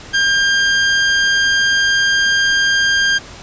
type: tone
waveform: sawtooth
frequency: 1600 Hz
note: G6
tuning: 35 cents sharp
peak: -8 dBFS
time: 0.13-3.19 s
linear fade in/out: 20 ms
effects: pink hiss -35 dBFS RMS until 3.42 s + resampled to 16000 Hz